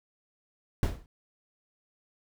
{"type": "noise with exponential decay", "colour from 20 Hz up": "brown", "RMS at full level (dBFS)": -21, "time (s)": [0.83, 1.06], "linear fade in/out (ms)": 1, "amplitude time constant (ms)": 50, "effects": []}